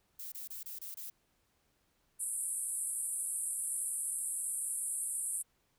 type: noise bursts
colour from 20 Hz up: violet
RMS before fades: -44 dBFS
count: 6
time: 0.19-1.1 s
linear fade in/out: 5 ms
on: 130 ms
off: 26 ms
type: band-pass noise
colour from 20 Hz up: white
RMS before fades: -37 dBFS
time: 2.19-5.43 s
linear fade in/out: 20 ms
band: 8300 to 11000 Hz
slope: 96 dB/octave
effects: pink hiss -75 dBFS RMS until 5.78 s